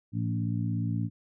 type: harmonic tone with a mistuned harmonic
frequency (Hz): 57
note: A#1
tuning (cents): -38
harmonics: 2 / 3 / 4 / 5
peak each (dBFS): -29 / -33 / -35 / -37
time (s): 0.12-1.1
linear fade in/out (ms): 50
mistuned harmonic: 2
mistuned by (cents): -35
effects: none